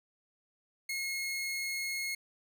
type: tone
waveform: sawtooth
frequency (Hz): 2163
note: C#7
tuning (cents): -43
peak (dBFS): -30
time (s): 0.89-2.15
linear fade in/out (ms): 5
effects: none